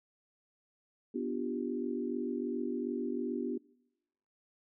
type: chord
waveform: sine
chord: G dominant seventh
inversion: first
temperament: equal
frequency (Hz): 246.9 / 293.7 / 349.2 / 392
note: B3 / D4 / F4 / G4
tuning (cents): 0 / 0 / 0 / 0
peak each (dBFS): -36 / -39 / -39 / -39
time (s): 1.14-3.58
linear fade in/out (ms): 10
effects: noise-tail reverb RT60 0.9 s tail -24 dB re dry